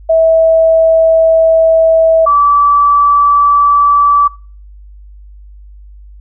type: tone pair in turn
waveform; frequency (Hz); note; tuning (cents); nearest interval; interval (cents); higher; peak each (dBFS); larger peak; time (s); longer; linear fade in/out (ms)
sine; 650 / 1155.6; E5 / D6; -24 / -28; minor seventh; 996; second; -5; neither; 0.09-2.26 / 2.26-4.28; first; 10
effects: noise-tail reverb RT60 0.4 s tail -22 dB re dry + added 50 Hz sine -32 dBFS peak until 6.2 s